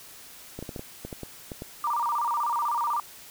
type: clicks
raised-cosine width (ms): 2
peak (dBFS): -22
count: 10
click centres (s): 0.59 / 0.626 / 0.692 / 0.762 / 0.794 / 1.05 / 1.128 / 1.233 / 1.518 / 1.621
type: tone with vibrato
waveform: sine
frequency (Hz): 1057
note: C6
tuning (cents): +17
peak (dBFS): -24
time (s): 1.84-3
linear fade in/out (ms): 2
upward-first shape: square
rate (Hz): 16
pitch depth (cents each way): 200
effects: white hiss -47 dBFS RMS until 3.3 s